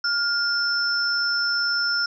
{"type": "tone pair together", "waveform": "sine", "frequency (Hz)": [1412, 5331], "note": ["F6", "E8"], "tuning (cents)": [19, 19], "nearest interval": "octave + major seventh", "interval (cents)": 2300, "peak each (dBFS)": -23, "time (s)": [0.04, 2.06], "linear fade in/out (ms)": 5, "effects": []}